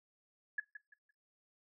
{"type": "tone with echo", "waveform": "sine", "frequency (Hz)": 1700, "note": "G#6", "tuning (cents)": 40, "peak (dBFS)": -31, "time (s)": [0.58, 0.6], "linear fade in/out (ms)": 5, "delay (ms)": 170, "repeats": 3, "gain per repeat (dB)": -12, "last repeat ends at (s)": 1.11, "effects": ["noise-tail reverb RT60 0.2 s tail -20 dB re dry"]}